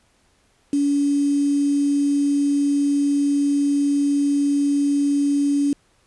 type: tone with quantisation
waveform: sine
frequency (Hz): 284.6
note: C#4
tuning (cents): +46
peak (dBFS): -16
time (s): 0.73-5.73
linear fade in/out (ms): 2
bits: 6
effects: pink hiss -61 dBFS RMS until 6.06 s + resampled to 24000 Hz